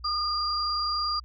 sine tone pair together, 1217 / 4776 Hz, D#6 / D8, -39 / +28 cents, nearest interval 2 octaves, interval 2367 cents, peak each -28 dBFS, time 0.04-1.2 s, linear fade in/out 10 ms, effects added 60 Hz sine -43 dBFS peak until 1.24 s

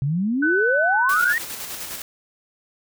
sine exponential sweep, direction up, 130.81 to 1927 Hz, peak -19 dBFS, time 0.02-1.38 s, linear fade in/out 0 ms
sine tone with pitch glide, 1502 to 1444.1 Hz, F#6 to F#6, +26 to -42 cents, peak -18 dBFS, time 0.42-1.33 s, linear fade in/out 10 ms, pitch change -68 cents, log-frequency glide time 1.13-1.2 s
white noise with tremolo, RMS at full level -31 dBFS, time 1.09-2.02 s, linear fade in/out 2 ms, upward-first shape square, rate 9.8 Hz, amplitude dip 35%
effects none

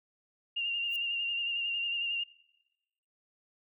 sine tone with vibrato, 2794 Hz, F7, in tune, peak -30 dBFS, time 0.56-2.24 s, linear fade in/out 10 ms, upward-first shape sine, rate 11 Hz, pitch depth 31 cents each way
violet noise with exponential growth, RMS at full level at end -43 dBFS, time 0.84-0.96 s, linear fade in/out 1 ms, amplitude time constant 24 ms
effects noise-tail reverb RT60 1.0 s tail -21 dB re dry

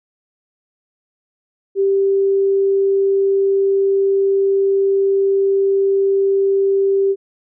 sine tone, 392 Hz, G4, in tune, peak -12 dBFS, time 1.75-7.16 s, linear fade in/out 50 ms, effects none

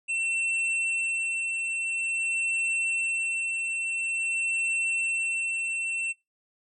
square tone with tremolo, 2697 Hz, E7, 39 cents sharp, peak -26 dBFS, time 0.08-6.13 s, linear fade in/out 20 ms, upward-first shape sine, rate 0.48 Hz, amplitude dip 30%, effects noise-tail reverb RT60 0.2 s tail -20 dB re dry + resampled to 24000 Hz

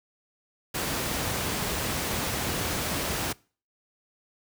pink noise, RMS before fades -29 dBFS, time 0.74-3.33 s, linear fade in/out 10 ms, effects noise-tail reverb RT60 0.4 s tail -24 dB re dry + high-pass 60 Hz 12 dB/octave

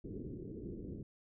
white low-pass noise, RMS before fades -45 dBFS, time 0.04-1.03 s, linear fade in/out 2 ms, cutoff 410 Hz, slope 48 dB/octave, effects none

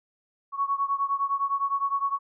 sine beating tone pair, 1108.7 / 1118.5 Hz, C#6 / C#6, 0 / +15 cents, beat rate 9.8 Hz, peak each -26 / -28 dBFS, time 0.52-2.19 s, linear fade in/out 50 ms, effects none

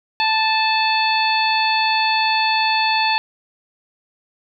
harmonic tone with a mistuned harmonic, 880 Hz, A5, in tune, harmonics 1 / 2 / 3 / 4 / 5, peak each -18 / -25 / -21 / -26 / -23 dBFS, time 0.2-3.18 s, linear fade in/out 0 ms, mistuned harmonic 3, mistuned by -15 cents, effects none

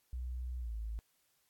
sine tone with pitch glide, 62 to 54.6 Hz, B1 to A1, +7 to -13 cents, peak -37 dBFS, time 0.13-0.99 s, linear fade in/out 0 ms, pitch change -220 cents, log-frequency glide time 0.59-0.74 s, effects white hiss -75 dBFS RMS until 1.49 s + AAC 64 kbps

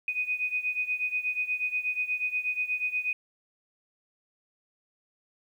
sine beating tone pair, 2489 / 2497.3 Hz, D#7 / D#7, 0 / +6 cents, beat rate 8.3 Hz, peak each -29 / -32 dBFS, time 0.08-3.13 s, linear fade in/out 2 ms, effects 10-bit

